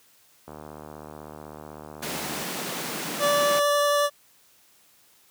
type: click train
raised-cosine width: 1 ms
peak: -26 dBFS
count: 149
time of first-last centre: 0.48-2.427 s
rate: 76 Hz
type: high-pass noise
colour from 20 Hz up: pink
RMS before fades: -32 dBFS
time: 2.02-3.6 s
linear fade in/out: 10 ms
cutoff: 150 Hz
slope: 48 dB/octave
type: tone with vibrato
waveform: 25% pulse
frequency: 580 Hz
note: D5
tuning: 22 cents flat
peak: -16 dBFS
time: 3.19-4.1 s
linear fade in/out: 50 ms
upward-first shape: triangle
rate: 11 Hz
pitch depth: 8 cents each way
effects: white hiss -59 dBFS RMS until 5.3 s + high-pass 80 Hz 12 dB/octave